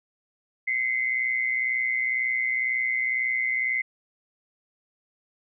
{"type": "tone pair together", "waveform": "sine", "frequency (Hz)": [2054, 2176], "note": ["C7", "C#7"], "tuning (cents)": [-33, -33], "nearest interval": "minor second", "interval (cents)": 100, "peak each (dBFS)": [-24, -29], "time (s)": [0.67, 3.82], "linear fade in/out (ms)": 10, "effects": []}